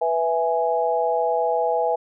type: chord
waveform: sine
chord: E major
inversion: second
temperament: equal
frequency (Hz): 493.9 / 659.3 / 830.6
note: B4 / E5 / G#5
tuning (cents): 0 / 0 / 0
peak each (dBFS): -23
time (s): 0.01-1.96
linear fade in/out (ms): 10
effects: none